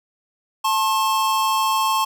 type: tone pair together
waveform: square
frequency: 880 / 1073.2 Hz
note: A5 / C6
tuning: 0 / +44 cents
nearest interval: minor third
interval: 344 cents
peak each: -22 / -20 dBFS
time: 0.64-2.05 s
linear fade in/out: 10 ms
effects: none